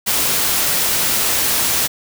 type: noise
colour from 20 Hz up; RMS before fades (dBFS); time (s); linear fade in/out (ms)
white; -17; 0.06-1.88; 20
effects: none